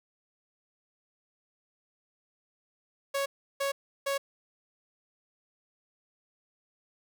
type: tone bursts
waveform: sawtooth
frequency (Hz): 554.4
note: C#5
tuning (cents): 0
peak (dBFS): -24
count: 3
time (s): 3.14-4.18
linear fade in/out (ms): 10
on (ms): 120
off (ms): 340
effects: none